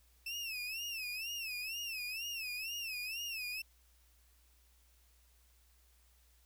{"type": "tone with vibrato", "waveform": "30% pulse", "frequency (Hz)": 2637, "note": "E7", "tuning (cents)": 0, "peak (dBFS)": -36, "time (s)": [0.26, 3.62], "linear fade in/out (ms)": 5, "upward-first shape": "sine", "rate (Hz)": 2.1, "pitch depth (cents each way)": 140, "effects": ["added 60 Hz sine -66 dBFS peak until 6.45 s", "white hiss -71 dBFS RMS until 6.45 s"]}